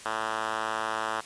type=tone with band-pass filter; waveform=5% pulse; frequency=110 Hz; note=A2; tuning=in tune; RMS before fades=-31 dBFS; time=0.05-1.21 s; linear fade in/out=10 ms; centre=1400 Hz; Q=1.1; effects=white hiss -46 dBFS RMS until 1.25 s + resampled to 22050 Hz